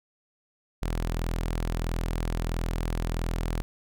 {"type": "tone", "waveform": "sawtooth", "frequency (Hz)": 41.52, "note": "E1", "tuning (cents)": 13, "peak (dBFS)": -23, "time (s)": [0.82, 3.62], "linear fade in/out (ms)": 0, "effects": []}